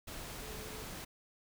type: tone in noise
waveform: sine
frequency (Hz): 434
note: A4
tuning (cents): -24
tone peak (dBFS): -50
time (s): 0.42-0.83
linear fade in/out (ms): 10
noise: pink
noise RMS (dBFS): -45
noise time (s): 0.07-1.05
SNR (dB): -8
effects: none